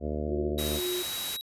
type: harmonic tone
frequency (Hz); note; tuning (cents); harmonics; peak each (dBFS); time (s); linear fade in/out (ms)
75.1; D2; +39; 1 / 2 / 3 / 4 / 5 / 6 / 7 / 8 / 9; -33 / -40 / -36 / -39 / -38 / -39 / -40 / -41 / -43; 0-0.81; 50
type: tone with tremolo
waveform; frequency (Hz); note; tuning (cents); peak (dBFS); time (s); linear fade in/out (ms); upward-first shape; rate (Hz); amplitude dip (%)
sine; 360.1; F#4; -47; -29; 0.28-1.03; 10; sine; 2; 75
type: tone with pitch glide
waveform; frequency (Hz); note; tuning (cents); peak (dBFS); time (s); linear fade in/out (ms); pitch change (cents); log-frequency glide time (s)
square; 3824 to 3860; A#7 to B7; +43 to -40; -35; 0.58-1.41; 0; +17; 0.72-1.19
type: noise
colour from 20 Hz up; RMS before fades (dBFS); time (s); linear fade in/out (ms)
white; -35; 0.58-1.37; 10
effects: resampled to 32000 Hz